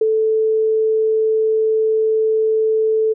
sine tone with ADSR envelope, 438.9 Hz, A4, 4 cents flat, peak -10 dBFS, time 0.01-3.14 s, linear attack 5 ms, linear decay 27 ms, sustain -3 dB, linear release 22 ms, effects none

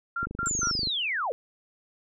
sine tone bursts, 1385 Hz, F6, 15 cents flat, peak -27 dBFS, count 3, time 0.16-0.711 s, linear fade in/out 5 ms, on 97 ms, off 130 ms
click train, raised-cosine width 3 ms, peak -23 dBFS, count 17, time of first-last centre 0.23-0.873 s, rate 24.9 Hz
sine linear sweep, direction down, 7459 to 433.7 Hz, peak -26 dBFS, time 0.46-1.32 s, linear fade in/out 0 ms
effects none

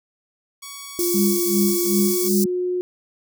5% pulse tone, 1122 Hz, C#6, 21 cents sharp, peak -22 dBFS, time 0.62-2.29 s, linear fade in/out 10 ms
sine tone with pitch glide, 349.2 to 361.1 Hz, F4 to F#4, 0 to -42 cents, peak -20 dBFS, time 0.99-2.81 s, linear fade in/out 0 ms, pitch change +58 cents, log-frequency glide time 1.83-2.25 s
white high-pass noise, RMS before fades -25 dBFS, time 0.99-2.44 s, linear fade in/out 2 ms, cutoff 4700 Hz, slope 48 dB/octave
sine tone with tremolo, 201.8 Hz, G#3, 49 cents flat, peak -16 dBFS, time 1.14-2.46 s, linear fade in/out 5 ms, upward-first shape sine, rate 2.6 Hz, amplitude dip 100%
effects none

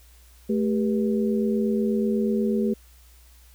sine tone cluster, 218.8 / 395.2 / 483.4 Hz, A3 / G4 / B4, -9 / +14 / -37 cents, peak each -22 / -26 / -30 dBFS, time 0.49-2.74 s, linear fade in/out 10 ms, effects added 60 Hz sine -50 dBFS peak until 3.54 s + white hiss -57 dBFS RMS until 3.54 s

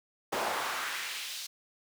brown noise with high-pass filter sweep, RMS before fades -35 dBFS, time 0.32-1.47 s, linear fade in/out 10 ms, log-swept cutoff 570 to 4500 Hz, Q 1.3, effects none

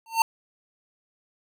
square tone with exponential growth, 905 Hz, A5, 48 cents sharp, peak -14 dBFS, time 0.06-0.22 s, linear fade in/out 2 ms, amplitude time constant 34 ms, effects none

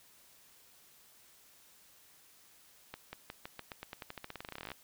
accelerating click train, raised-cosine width 0.3 ms, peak -26 dBFS, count 27, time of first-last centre 2.94-4.717 s, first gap 190 ms, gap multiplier 0.9, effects white hiss -62 dBFS RMS until 4.83 s

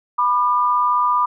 sine tone pair together, 987.8 / 1202.9 Hz, B5 / D6, 0 / +41 cents, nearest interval minor third, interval 341 cents, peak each -17 dBFS, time 0.18-1.26 s, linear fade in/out 10 ms, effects none

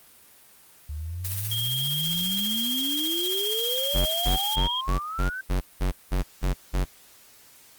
sine exponential sweep, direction up, 72.1 to 1561 Hz, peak -30 dBFS, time 0.89-5.41 s, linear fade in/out 5 ms
blue noise with tremolo, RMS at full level -30 dBFS, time 1.24-4.56 s, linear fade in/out 10 ms, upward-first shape sine, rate 15 Hz, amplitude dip 45%
sine tone with vibrato, 3232 Hz, G#7, 48 cents flat, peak -26 dBFS, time 1.51-4.81 s, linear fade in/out 5 ms, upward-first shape sine, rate 20 Hz, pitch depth 25 cents each way
square tone bursts, 46.25 Hz, F#1, in tune, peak -22 dBFS, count 10, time 3.94-6.85 s, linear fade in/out 20 ms, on 120 ms, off 190 ms
effects white hiss -53 dBFS RMS until 7.78 s + Opus 32 kbps

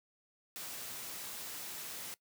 white noise, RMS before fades -44 dBFS, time 0.56-2.14 s, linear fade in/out 0 ms, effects noise-tail reverb RT60 0.1 s tail -20 dB re dry + high-pass 100 Hz 12 dB/octave

